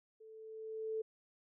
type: tone with level ramp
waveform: sine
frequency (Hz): 440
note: A4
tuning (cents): 0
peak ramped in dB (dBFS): -54 to -34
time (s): 0.2-1.02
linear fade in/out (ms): 10
effects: none